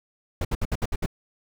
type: noise bursts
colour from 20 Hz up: brown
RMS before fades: -24 dBFS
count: 7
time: 0.41-1.061 s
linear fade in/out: 5 ms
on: 39 ms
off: 63 ms
effects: none